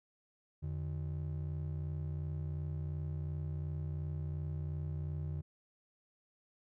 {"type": "ring-modulated tone", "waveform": "triangle", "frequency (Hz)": 116.54, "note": "A#2", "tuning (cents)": 0, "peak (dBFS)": -31, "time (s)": [0.62, 5.42], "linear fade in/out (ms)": 20, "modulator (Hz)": 31.4, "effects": []}